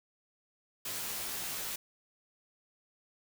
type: noise with comb filter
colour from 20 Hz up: white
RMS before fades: -38 dBFS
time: 0.85-1.76 s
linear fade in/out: 5 ms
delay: 13 ms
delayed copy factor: -0.8
effects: none